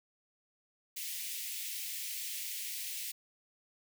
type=high-pass noise; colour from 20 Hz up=white; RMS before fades=-40 dBFS; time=0.96-3.12 s; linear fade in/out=10 ms; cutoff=2000 Hz; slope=48 dB/octave; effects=none